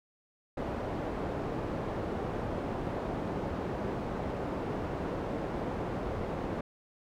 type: low-pass noise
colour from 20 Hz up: white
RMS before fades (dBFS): -35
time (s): 0.57-6.61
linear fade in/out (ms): 5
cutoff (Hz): 570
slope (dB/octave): 12
effects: none